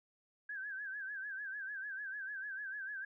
sine tone with vibrato, 1614 Hz, G#6, 50 cents flat, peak -40 dBFS, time 0.49-3.05 s, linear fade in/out 5 ms, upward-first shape sine, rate 6.7 Hz, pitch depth 100 cents each way, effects none

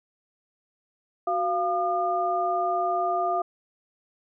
sine tone cluster, 370.6 / 694 / 1211 Hz, F#4 / F5 / D#6, +3 / -11 / -47 cents, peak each -31 / -24 / -29 dBFS, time 1.27-3.42 s, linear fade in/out 5 ms, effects none

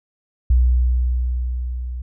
sine tone with level ramp, 61.74 Hz, B1, in tune, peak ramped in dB -10 to -25 dBFS, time 0.5-2.02 s, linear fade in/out 5 ms, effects none

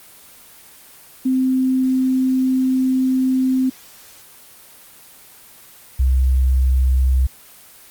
sine tone pair in turn, 259.5 / 64.88 Hz, C4 / C2, -14 / -14 cents, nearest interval 2 octaves, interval 2400 cents, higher first, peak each -14 / -12 dBFS, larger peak second, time 1.25-3.7 / 5.99-7.27 s, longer first, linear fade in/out 10 ms, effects white hiss -44 dBFS RMS until 7.9 s + Opus 24 kbps

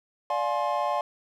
triangle chord, D half-diminished seventh, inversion none, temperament just, 587.3 / 704.8 / 845.8 / 1057.2 Hz, D5 / F5 / Ab5 / C6, 0 / +16 / +31 / +18 cents, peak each -28 dBFS, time 0.3-1.01 s, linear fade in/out 2 ms, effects none

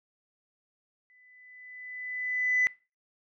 sine tone with exponential growth, 2000 Hz, B6, 21 cents sharp, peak -19 dBFS, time 1.1-2.67 s, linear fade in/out 0 ms, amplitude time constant 340 ms, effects noise-tail reverb RT60 0.3 s tail -22 dB re dry + tanh soft clip ceiling -17 dBFS

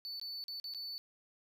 triangle tone with dropouts, 4490 Hz, C#8, 21 cents sharp, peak -39 dBFS, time 0.05-0.98 s, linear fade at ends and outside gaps 0 ms, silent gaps 0.198-0.214 / 0.44-0.482 / 0.599-0.642 / 0.738-0.747 s, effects none

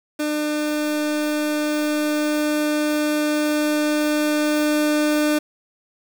30% pulse tone with level ramp, 300.6 Hz, D4, 40 cents sharp, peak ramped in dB -18 to -14 dBFS, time 0.19-5.39 s, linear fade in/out 10 ms, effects 7-bit

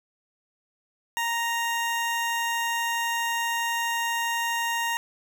20% pulse tone, 932.3 Hz, A#5, in tune, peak -20 dBFS, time 1.17-4.97 s, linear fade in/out 0 ms, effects none

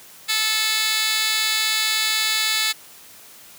15% pulse tone with high-pass filter, 436.2 Hz, A4, 15 cents flat, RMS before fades -21 dBFS, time 0.28-2.73 s, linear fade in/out 20 ms, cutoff 2900 Hz, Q 3, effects white hiss -45 dBFS RMS until 3.58 s + high-pass 80 Hz 12 dB/octave

